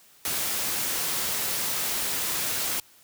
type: noise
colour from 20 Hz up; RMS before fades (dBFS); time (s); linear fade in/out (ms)
white; -28; 0.25-2.8; 2
effects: white hiss -56 dBFS RMS until 3.03 s + high-pass 60 Hz 12 dB/octave